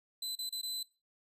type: tone with dropouts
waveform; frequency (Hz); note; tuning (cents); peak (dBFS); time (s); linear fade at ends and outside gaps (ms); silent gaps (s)
sawtooth; 4026; B7; +33; -33; 0.22-0.83; 5; 0.354-0.388 / 0.493-0.524 / 0.615-0.63
effects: noise-tail reverb RT60 0.3 s tail -21 dB re dry + resampled to 32000 Hz